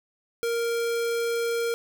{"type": "tone", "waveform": "square", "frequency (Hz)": 466.2, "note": "A#4", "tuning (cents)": 0, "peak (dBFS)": -25, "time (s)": [0.43, 1.74], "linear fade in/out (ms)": 0, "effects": []}